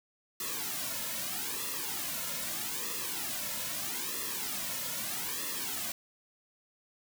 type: noise with flanger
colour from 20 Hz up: white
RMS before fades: -36 dBFS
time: 0.4-5.92 s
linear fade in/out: 2 ms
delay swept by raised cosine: 1.3 to 2.6 ms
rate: 0.79 Hz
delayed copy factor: -1
effects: none